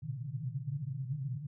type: band-pass noise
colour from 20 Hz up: pink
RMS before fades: -38 dBFS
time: 0.02-1.47 s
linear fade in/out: 10 ms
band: 120 to 150 Hz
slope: 96 dB/octave
effects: none